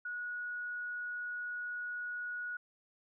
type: tone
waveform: sine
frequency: 1458 Hz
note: F#6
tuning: 26 cents flat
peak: -37 dBFS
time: 0.05-2.57 s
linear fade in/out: 5 ms
effects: none